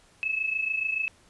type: tone pair together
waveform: sine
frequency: 2573 / 2600 Hz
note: E7 / E7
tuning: -43 / -24 cents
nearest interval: unison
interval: 19 cents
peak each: -31 / -27 dBFS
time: 0.23-1.08 s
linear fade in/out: 0 ms
effects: pink hiss -59 dBFS RMS until 1.29 s + resampled to 24000 Hz